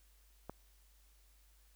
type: click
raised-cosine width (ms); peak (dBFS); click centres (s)
1; -29; 0.496
effects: added 50 Hz sine -64 dBFS peak until 1.75 s + white hiss -71 dBFS RMS until 1.75 s